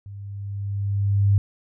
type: tone with level ramp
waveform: sine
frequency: 100 Hz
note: G2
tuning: 35 cents sharp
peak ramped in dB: -35 to -13 dBFS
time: 0.06-1.38 s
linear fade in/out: 0 ms
effects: none